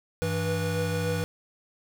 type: tone cluster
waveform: square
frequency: 98.1 / 164.6 / 487 Hz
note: G2 / E3 / B4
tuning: +2 / -2 / -24 cents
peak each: -31 dBFS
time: 0.22-1.24 s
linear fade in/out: 0 ms
effects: none